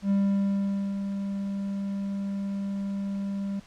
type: tone with ADSR envelope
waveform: triangle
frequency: 198 Hz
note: G3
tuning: 18 cents sharp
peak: -18 dBFS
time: 0.02-3.6 s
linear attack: 85 ms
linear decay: 840 ms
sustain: -8 dB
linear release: 9 ms
effects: pink hiss -54 dBFS RMS until 3.66 s + low-pass 7000 Hz 12 dB/octave